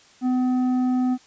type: tone with tanh clipping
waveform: triangle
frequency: 252.9 Hz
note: B3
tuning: 41 cents sharp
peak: -20 dBFS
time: 0.21-1.18 s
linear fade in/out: 50 ms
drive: 12 dB
effects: white hiss -53 dBFS RMS until 1.26 s + resampled to 16000 Hz